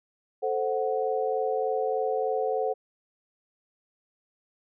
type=chord; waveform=sine; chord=F# diminished; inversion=first; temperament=equal; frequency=440 / 523.3 / 740 Hz; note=A4 / C5 / F#5; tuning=0 / 0 / 0 cents; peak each=-28 / -29 / -30 dBFS; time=0.42-2.74 s; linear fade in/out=20 ms; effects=none